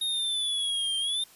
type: exponential two-way sweep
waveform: square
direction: down then up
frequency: 3729 to 3156 to 3644 Hz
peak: -27 dBFS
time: 0.01-1.24 s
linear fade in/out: 5 ms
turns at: 0.98 s
effects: white hiss -55 dBFS RMS until 1.35 s + resampled to 32000 Hz